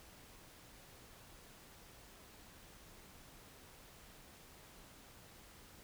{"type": "silence", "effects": ["pink hiss -59 dBFS RMS until 5.83 s"]}